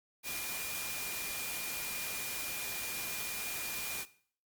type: tone in noise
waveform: sine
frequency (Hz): 2417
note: D7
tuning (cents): +49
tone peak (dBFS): -42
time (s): 0.23-4.06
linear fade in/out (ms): 50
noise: white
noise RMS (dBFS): -39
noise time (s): 0.23-4.06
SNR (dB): -6
effects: noise-tail reverb RT60 0.5 s tail -17 dB re dry + Opus 48 kbps